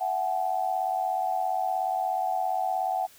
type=tone cluster; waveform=sine; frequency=674 / 751 / 850 Hz; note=E5 / F#5 / G#5; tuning=+38 / +26 / +40 cents; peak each=-33 / -26 / -33 dBFS; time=0-3.07 s; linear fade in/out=20 ms; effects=white hiss -54 dBFS RMS until 3.18 s